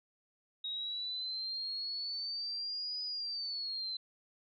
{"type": "exponential two-way sweep", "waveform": "sine", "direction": "up then down", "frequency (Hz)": [3779, 4978, 4042], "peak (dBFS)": -36, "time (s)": [0.64, 3.97], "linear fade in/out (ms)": 5, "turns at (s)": 3.03, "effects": []}